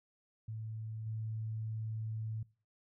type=tone with level steps; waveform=sine; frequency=110.2 Hz; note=A2; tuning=3 cents sharp; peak=-39 / -36 dBFS; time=0.48-2.43 s; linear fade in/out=5 ms; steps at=1.06 s; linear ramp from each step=5 ms; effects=noise-tail reverb RT60 0.4 s tail -23 dB re dry